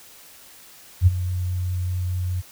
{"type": "tone with ADSR envelope", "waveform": "sine", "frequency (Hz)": 90.5, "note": "F#2", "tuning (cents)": -38, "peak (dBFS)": -8, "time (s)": [1.01, 2.42], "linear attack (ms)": 58, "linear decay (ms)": 25, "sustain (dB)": -14, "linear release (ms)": 24, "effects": ["white hiss -47 dBFS RMS until 2.51 s"]}